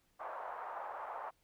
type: band-pass noise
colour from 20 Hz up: white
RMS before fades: -44 dBFS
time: 0.19-1.31 s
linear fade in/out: 20 ms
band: 640 to 1100 Hz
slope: 24 dB/octave
effects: pink hiss -75 dBFS RMS until 1.43 s